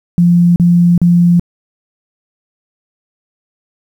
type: tone bursts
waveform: sine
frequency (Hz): 173.7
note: F3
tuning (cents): -9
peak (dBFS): -5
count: 3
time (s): 0.18-1.396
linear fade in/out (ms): 0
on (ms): 380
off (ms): 38
effects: 7-bit